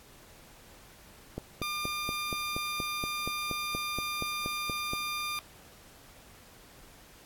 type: click train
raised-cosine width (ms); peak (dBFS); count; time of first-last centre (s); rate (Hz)
2; -21; 16; 1.38-4.935; 4.22
type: tone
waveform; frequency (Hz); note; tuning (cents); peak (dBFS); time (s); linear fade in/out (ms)
15% pulse; 1200; D6; +37; -26; 1.62-5.39; 0
effects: pink hiss -55 dBFS RMS until 7.25 s + AAC 64 kbps